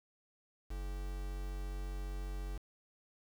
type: tone with quantisation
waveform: triangle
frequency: 47.3 Hz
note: F#1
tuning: 39 cents sharp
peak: -36 dBFS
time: 0.7-2.58 s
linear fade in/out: 10 ms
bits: 8
effects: none